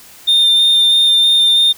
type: tone with vibrato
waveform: sine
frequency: 3620 Hz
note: A7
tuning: 48 cents sharp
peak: -5 dBFS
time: 0.27-1.73 s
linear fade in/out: 20 ms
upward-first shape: square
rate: 3.1 Hz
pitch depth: 8 cents each way
effects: tanh soft clip ceiling -7 dBFS + white hiss -40 dBFS RMS until 1.77 s